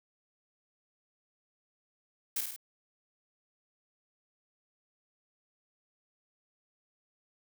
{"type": "noise with echo", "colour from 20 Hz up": "blue", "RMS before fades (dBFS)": -32, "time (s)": [2.36, 2.41], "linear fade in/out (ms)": 5, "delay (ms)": 51, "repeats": 3, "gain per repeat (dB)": -4, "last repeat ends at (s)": 2.563, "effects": []}